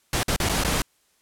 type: noise with dropouts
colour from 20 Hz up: pink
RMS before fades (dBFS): -23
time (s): 0.13-0.82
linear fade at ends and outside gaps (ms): 2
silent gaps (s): 0.232-0.281 / 0.363-0.4 / 0.489-0.494 / 0.637-0.647
effects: white hiss -65 dBFS RMS until 1.21 s + low-pass 12000 Hz 12 dB/octave